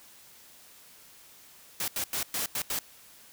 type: noise bursts at uneven times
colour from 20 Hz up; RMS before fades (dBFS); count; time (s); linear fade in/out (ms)
white; -31; 6; 1.8-1.88 / 1.96-2.04 / 2.13-2.23 / 2.34-2.46 / 2.55-2.62 / 2.7-2.79; 2
effects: white hiss -54 dBFS RMS until 3.32 s